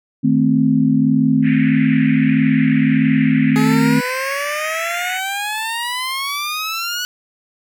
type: chord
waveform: sine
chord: A diminished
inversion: second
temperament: equal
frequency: 155.56 / 220 / 261.6 Hz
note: Eb3 / A3 / C4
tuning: 0 / 0 / 0 cents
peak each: -18 / -16 / -14 dBFS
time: 0.23-4.01 s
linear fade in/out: 20 ms
type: band-pass noise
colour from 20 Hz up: white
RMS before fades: -28 dBFS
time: 1.42-5.21 s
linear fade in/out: 50 ms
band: 1700 to 2400 Hz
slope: 48 dB/octave
type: exponential sweep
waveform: 15% pulse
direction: up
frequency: 419.2 to 1480 Hz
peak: -14 dBFS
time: 3.56-7.05 s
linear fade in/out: 0 ms
effects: none